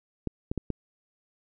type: clicks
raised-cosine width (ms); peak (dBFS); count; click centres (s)
3; -16; 4; 0.273 / 0.515 / 0.577 / 0.703
effects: none